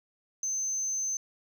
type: tone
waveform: sine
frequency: 6200 Hz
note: G8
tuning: 20 cents flat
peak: -27 dBFS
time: 0.43-1.17 s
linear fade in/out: 2 ms
effects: tanh soft clip ceiling -26 dBFS